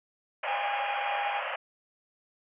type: band-pass noise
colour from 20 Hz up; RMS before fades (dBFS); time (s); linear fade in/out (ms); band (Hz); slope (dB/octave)
pink; -34; 0.43-1.56; 5; 530 to 3000; 96
type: tone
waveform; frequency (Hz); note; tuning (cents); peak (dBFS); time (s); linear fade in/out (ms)
45% pulse; 813; G#5; -37; -30; 0.47-1.4; 10
effects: resampled to 8000 Hz